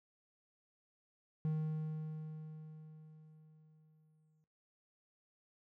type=tone with exponential decay; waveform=triangle; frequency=155.8 Hz; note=D#3; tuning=3 cents sharp; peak=-30 dBFS; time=1.45-4.44 s; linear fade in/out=0 ms; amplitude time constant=650 ms; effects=noise-tail reverb RT60 0.6 s tail -19 dB re dry